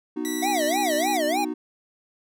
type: chord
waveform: triangle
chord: B major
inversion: none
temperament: just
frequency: 246.9 / 308.7 / 370.4 Hz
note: B3 / D#4 / F#4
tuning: 0 / -14 / +2 cents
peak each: -31 / -26 / -31 dBFS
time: 0.16-1.54 s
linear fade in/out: 10 ms
type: tone with pitch glide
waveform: 10% pulse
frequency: 1956 to 1942.5 Hz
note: B6 to B6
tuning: -17 to -29 cents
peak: -22 dBFS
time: 0.25-1.17 s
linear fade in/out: 0 ms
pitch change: -12 cents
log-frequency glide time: 0.38-0.77 s
type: tone with vibrato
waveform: square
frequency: 698.5 Hz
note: F5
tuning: in tune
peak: -23 dBFS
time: 0.42-1.45 s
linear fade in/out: 10 ms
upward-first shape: sine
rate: 3.3 Hz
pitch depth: 290 cents each way
effects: none